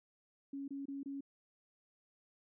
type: tone bursts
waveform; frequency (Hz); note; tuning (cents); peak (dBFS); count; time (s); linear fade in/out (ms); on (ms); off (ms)
sine; 277.2; C#4; 0; -40; 4; 0.53-1.208; 5; 150; 26
effects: none

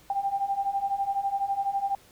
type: beating tone pair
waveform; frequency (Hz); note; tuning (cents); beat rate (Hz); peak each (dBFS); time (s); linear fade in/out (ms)
sine; 784 / 796; G5 / G5; 0 / +26; 12; -30 / -27; 0.1-1.95; 2
effects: pink hiss -56 dBFS RMS until 2.11 s

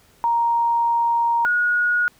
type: tone pair in turn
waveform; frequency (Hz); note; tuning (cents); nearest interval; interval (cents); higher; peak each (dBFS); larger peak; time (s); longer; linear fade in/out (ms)
sine; 935 / 1448.6; A#5 / F#6; +5 / -37; minor sixth; 758; second; -16; neither; 0.24-1.45 / 1.45-2.08; first; 0
effects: pink hiss -55 dBFS RMS until 2.19 s

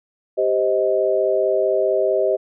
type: chord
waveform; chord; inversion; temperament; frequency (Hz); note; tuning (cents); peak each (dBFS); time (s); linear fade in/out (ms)
sine; C minor; second; just; 392.4 / 523.3 / 627.9; G4 / C5 / Eb5; +2 / 0 / +16; -20 / -21 / -19; 0.37-2.37; 20
effects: none

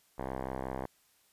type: tone with low-pass filter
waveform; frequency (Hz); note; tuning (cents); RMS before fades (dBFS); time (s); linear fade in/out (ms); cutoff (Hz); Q
5% pulse; 65.41; C2; 0; -38; 0.18-0.86; 5; 1200; 1.9
effects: white hiss -68 dBFS RMS until 1.32 s + resampled to 32000 Hz

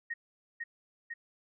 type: tone with echo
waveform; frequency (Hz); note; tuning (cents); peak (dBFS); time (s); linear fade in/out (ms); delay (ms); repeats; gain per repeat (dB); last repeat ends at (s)
sine; 1864.7; A#6; 0; -33; 0.1-0.14; 10; 500; 2; -2; 1.14
effects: none

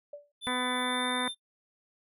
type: tone with exponential decay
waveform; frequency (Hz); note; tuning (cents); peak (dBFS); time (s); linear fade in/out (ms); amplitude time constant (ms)
sine; 581; D5; -19; -36; 0.13-0.32; 5; 40
type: tone with pitch glide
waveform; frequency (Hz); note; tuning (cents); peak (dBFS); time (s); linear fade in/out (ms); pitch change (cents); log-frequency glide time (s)
square; 3520 to 3588; A7 to A7; 0 to +33; -34; 0.41-1.35; 50; +33; 0.74-1.08
type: harmonic tone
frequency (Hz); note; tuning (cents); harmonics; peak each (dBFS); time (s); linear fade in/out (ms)
250.5; B3; +25; 1 / 2 / 3 / 4 / 5 / 6 / 7 / 8 / 9; -35 / -38 / -40 / -36 / -41 / -39 / -39 / -40 / -44; 0.47-1.28; 0
effects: noise-tail reverb RT60 0.1 s tail -18 dB re dry

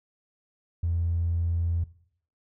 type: tone with tanh clipping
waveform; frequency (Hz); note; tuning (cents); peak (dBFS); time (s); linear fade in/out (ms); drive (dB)
triangle; 84.6; E2; +45; -23; 0.83-1.84; 5; 1
effects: noise-tail reverb RT60 0.6 s tail -18 dB re dry

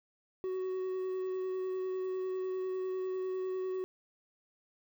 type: tone with vibrato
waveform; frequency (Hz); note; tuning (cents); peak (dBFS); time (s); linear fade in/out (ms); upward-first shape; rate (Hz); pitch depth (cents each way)
triangle; 373.2; F#4; +15; -31; 0.44-3.84; 0; sine; 10; 12
effects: 10-bit

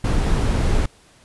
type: noise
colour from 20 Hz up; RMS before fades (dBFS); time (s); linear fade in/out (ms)
brown; -18; 0.04-0.86; 5
effects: pink hiss -52 dBFS RMS until 1.24 s + resampled to 24000 Hz

